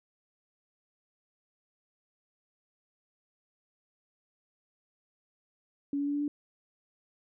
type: tone with pitch steps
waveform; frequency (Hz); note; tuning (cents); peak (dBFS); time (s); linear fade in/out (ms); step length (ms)
sine; 282.9 / 285.2 / 287.5 / 289.8 / 292.2; C#4 / C#4 / D4 / D4 / D4; +35 / +49 / -37 / -23 / -9; -28; 5.93-6.28; 2; 70
effects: none